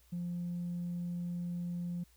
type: tone with tanh clipping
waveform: triangle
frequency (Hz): 174.61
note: F3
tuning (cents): 0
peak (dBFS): -35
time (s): 0.12-2.04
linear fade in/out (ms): 10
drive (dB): 5
effects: added 60 Hz sine -64 dBFS peak until 2.16 s + white hiss -68 dBFS RMS until 2.16 s